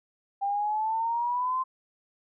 sine exponential sweep, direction up, 791 to 1046.5 Hz, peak -25 dBFS, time 0.41-1.64 s, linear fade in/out 20 ms, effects none

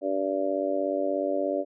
harmonic tone, 96.7 Hz, G2, 23 cents flat, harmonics 3 / 4 / 5 / 6 / 7, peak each -31 / -32 / -35 / -27 / -35 dBFS, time 0.01-1.65 s, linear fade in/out 50 ms, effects none

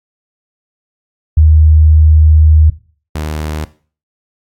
sine / sawtooth tone pair in turn, 77.78 / 76.84 Hz, D#2 / D#2, 0 / -21 cents, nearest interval unison, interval 21 cents, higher first, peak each -3 / -13 dBFS, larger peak first, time 1.37-2.7 / 3.15-3.65 s, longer first, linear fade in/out 5 ms, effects noise-tail reverb RT60 0.4 s tail -17 dB re dry + AAC 64 kbps

